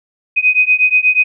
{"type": "beating tone pair", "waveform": "sine", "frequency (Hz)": [2500, 2508.3], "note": ["D#7", "D#7"], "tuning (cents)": [8, 13], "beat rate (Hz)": 8.3, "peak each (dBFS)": -12, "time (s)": [0.36, 1.24], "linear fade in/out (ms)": 20, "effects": []}